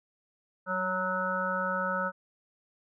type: harmonic tone with a mistuned harmonic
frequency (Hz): 185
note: F#3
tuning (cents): 0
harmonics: 1 / 3 / 5 / 7 / 8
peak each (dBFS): -37 / -34 / -37 / -32 / -33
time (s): 0.66-2.12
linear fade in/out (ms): 50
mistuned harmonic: 1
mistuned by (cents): +21
effects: none